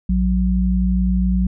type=tone pair together; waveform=sine; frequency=57.74 / 185 Hz; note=A#1 / F#3; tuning=-16 / 0 cents; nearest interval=octave + minor sixth; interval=2016 cents; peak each=-17 dBFS; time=0.09-1.47 s; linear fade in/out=5 ms; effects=none